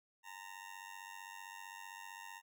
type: tone with amplitude modulation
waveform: 20% pulse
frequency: 920 Hz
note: A#5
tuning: 23 cents flat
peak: -40 dBFS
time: 0.23-2.42 s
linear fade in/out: 50 ms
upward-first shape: sine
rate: 95.5 Hz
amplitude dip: 85%
effects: none